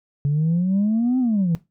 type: exponential two-way sweep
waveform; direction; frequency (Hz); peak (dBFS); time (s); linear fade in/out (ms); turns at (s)
sine; up then down; 140 to 261.6 to 159.5; -15; 0.25-1.55; 0; 1.19
effects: noise-tail reverb RT60 0.2 s tail -17 dB re dry + tanh soft clip ceiling -14 dBFS